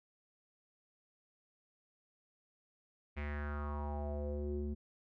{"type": "tone with low-pass filter sweep", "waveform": "square", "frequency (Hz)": 73.3, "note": "D2", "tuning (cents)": -3, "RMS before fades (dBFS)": -39, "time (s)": [3.16, 4.75], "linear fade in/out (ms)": 20, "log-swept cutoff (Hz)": [2300, 280], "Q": 4.6, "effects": []}